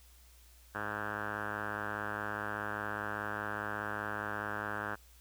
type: tone with low-pass filter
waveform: 5% pulse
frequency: 104.9 Hz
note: G#2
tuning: 18 cents sharp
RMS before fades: -38 dBFS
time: 0.74-4.96 s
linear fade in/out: 20 ms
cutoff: 1600 Hz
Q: 6.4
effects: added 60 Hz sine -58 dBFS peak until 5.2 s + white hiss -63 dBFS RMS until 5.2 s